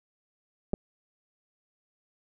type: clicks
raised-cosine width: 2 ms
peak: -16 dBFS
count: 2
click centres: 0.734 / 0.739 s
effects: none